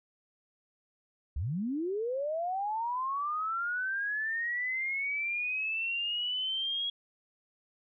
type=linear sweep; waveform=sine; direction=up; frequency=58.27 to 3322 Hz; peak=-30 dBFS; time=1.36-6.9 s; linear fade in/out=5 ms; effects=none